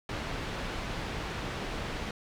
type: low-pass noise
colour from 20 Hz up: pink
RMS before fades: -36 dBFS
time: 0.09-2.11 s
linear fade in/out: 2 ms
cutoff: 3700 Hz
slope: 12 dB/octave
effects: none